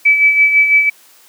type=tone with tremolo; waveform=sine; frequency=2300 Hz; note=D7; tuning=37 cents flat; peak=-5 dBFS; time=0.05-0.9 s; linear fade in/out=10 ms; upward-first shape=sine; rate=6 Hz; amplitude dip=55%; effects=white hiss -46 dBFS RMS until 1.28 s + high-pass 300 Hz 12 dB/octave